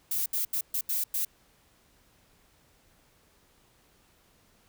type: noise bursts at uneven times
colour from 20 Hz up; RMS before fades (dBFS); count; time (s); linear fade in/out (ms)
violet; -29; 6; 0.11-0.26 / 0.33-0.45 / 0.53-0.61 / 0.74-0.81 / 0.89-1.04 / 1.14-1.25; 5
effects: pink hiss -64 dBFS RMS until 4.68 s